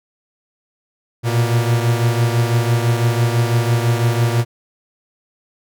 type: beating tone pair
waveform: 45% pulse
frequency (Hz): 116.54 / 122.54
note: A#2 / B2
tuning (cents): 0 / -13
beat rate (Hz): 6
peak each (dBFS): -15 / -20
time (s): 1.23-4.45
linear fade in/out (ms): 50
effects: none